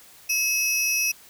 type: tone pair together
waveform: 35% pulse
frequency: 2582 / 5786 Hz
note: E7 / F#8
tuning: -37 / -40 cents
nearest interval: octave + major second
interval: 1397 cents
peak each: -22 dBFS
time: 0.29-1.12 s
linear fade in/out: 10 ms
effects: white hiss -50 dBFS RMS until 1.29 s